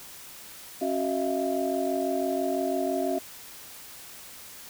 sine tone cluster, 273.8 / 370.5 / 637 / 683 Hz, C#4 / F#4 / D#5 / F5, -21 / +2 / +41 / -39 cents, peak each -30 dBFS, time 0.81-3.19 s, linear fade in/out 10 ms, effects tanh soft clip ceiling -15 dBFS + white hiss -45 dBFS RMS until 4.69 s

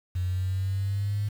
triangle exponential sweep, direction up, 89.3 to 104.2 Hz, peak -21 dBFS, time 0.15-1.29 s, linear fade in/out 10 ms, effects tanh soft clip ceiling -23 dBFS + 8-bit

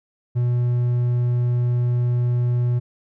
triangle tone, 121.8 Hz, B2, 24 cents flat, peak -15 dBFS, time 0.35-2.8 s, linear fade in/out 20 ms, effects none

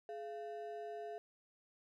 triangle ring-modulated tone, 554.4 Hz, C#5, in tune, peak -38 dBFS, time 0.09-1.18 s, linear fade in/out 0 ms, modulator 133 Hz, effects none

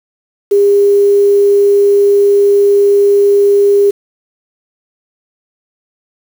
sine tone with quantisation, 403.6 Hz, G#4, 49 cents flat, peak -5 dBFS, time 0.51-3.91 s, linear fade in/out 10 ms, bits 5, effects none

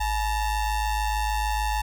square ring-modulated tone, 452.3 Hz, A4, 48 cents sharp, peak -21 dBFS, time 0-1.82 s, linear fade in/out 10 ms, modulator 399 Hz, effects none

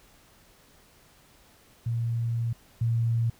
sine tone pair in turn, 116.54 / 115.73 Hz, A#2 / A#2, 0 / -12 cents, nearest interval unison, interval 12 cents, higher first, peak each -25 / -22 dBFS, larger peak second, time 1.86-2.53 / 2.81-3.3 s, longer first, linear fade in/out 5 ms, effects pink hiss -58 dBFS RMS until 3.39 s

